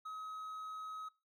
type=tone; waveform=triangle; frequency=1273 Hz; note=D#6; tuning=39 cents sharp; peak=-40 dBFS; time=0.05-1.09 s; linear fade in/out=10 ms; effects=noise-tail reverb RT60 0.3 s tail -22 dB re dry + MP3 96 kbps